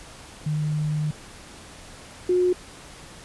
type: tone pair in turn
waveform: sine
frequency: 151.9 / 361.3 Hz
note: D#3 / F#4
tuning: -41 / -41 cents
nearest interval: octave + minor third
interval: 1500 cents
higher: second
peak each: -22 / -17 dBFS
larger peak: second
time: 0.46-1.11 / 2.29-2.53 s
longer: first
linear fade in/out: 5 ms
effects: pink hiss -44 dBFS RMS until 3.24 s + resampled to 24000 Hz